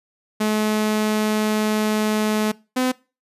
sawtooth tone pair in turn, 214.3 / 255 Hz, A3 / C4, -45 / -44 cents, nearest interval minor third, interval 301 cents, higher second, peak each -14 / -14 dBFS, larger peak neither, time 0.4-2.52 / 2.76-2.92 s, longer first, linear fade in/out 10 ms, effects noise-tail reverb RT60 0.3 s tail -22 dB re dry + resampled to 32000 Hz

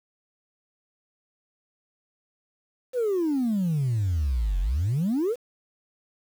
sine exponential two-way sweep, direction down then up, 522 to 43 to 522 Hz, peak -20 dBFS, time 2.93-5.36 s, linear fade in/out 50 ms, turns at 4.6 s, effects tanh soft clip ceiling -20 dBFS + 8-bit

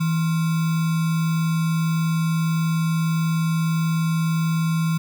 sine tone with sample-and-hold, 163.3 Hz, E3, 16 cents flat, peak -18 dBFS, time 0-4.98 s, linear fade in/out 10 ms, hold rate 1225 Hz, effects none

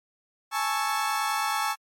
35% pulse chord, A major seventh, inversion third, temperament equal, 830.6 / 880 / 1108.7 / 1318.5 Hz, G#5 / A5 / C#6 / E6, 0 / 0 / 0 / 0 cents, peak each -29 dBFS, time 0.51-1.76 s, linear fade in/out 50 ms, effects MP3 64 kbps

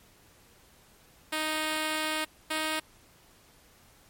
5% pulse tone pair in turn, 311.1 / 312.8 Hz, D#4 / D#4, 0 / +9 cents, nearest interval unison, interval 9 cents, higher second, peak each -17 dBFS, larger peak neither, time 1.32-2.25 / 2.5-2.8 s, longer first, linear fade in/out 10 ms, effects pink hiss -59 dBFS RMS until 4.09 s + MP3 64 kbps

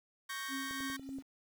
sawtooth chord, G diminished, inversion second, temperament equal, 1108.7 / 1568 / 1864.7 Hz, Db6 / G6 / Bb6, 0 / 0 / 0 cents, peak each -40 dBFS, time 0.29-0.97 s, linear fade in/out 10 ms
sine tone with tremolo, 270 Hz, C#4, 45 cents flat, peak -38 dBFS, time 0.48-1.23 s, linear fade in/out 50 ms, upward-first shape triangle, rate 3.3 Hz, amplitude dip 70%
click train, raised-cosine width 2 ms, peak -37 dBFS, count 6, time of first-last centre 0.71-1.186 s, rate 10.5 Hz
effects 10-bit

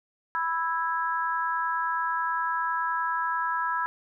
sine chord, E major, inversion second, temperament just, 988.9 / 1318.5 / 1648.1 Hz, B5 / E6 / G#6, +2 / 0 / -14 cents, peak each -28 / -30 / -31 dBFS, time 0.35-3.86 s, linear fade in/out 0 ms, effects none

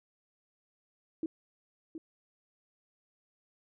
sine tone with echo, 321.8 Hz, E4, 42 cents flat, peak -30 dBFS, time 1.23-1.26 s, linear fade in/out 2 ms, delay 720 ms, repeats 1, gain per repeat -9 dB, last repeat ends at 1.98 s, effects none

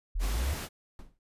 sine exponential sweep, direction up, 37.23 to 78 Hz, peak -27 dBFS, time 0.15-0.54 s, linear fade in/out 10 ms
pink noise, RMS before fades -38 dBFS, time 0.19-0.69 s, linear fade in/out 50 ms
brown noise with exponential decay, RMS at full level -38 dBFS, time 0.99-1.19 s, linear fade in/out 1 ms, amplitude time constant 43 ms
effects resampled to 32000 Hz

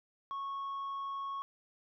sine tone with tanh clipping, 1102 Hz, C#6, 11 cents flat, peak -37 dBFS, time 0.31-1.42 s, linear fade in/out 0 ms, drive 2 dB, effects none

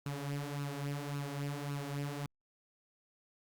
sawtooth tone with flanger, 142.7 Hz, D3, 49 cents flat, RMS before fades -39 dBFS, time 0.06-2.26 s, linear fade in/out 0 ms, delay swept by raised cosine 0.73 to 6.63 ms, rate 1.8 Hz, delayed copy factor +0.6, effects Opus 48 kbps

